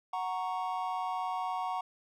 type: chord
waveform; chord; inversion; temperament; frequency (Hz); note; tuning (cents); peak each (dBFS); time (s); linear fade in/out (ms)
triangle; F# major; none; equal; 740 / 932.3 / 1108.7; F#5 / A#5 / C#6; 0 / 0 / 0; -33 / -35 / -36; 0.13-1.81; 5
effects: none